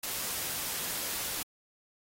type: noise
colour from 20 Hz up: white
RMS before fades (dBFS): -35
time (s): 0.03-1.43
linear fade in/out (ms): 5
effects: AAC 48 kbps